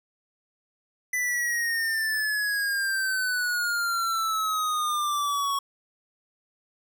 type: exponential sweep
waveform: square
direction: down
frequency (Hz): 2000 to 1106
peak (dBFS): -25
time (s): 1.13-5.59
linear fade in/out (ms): 5
effects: none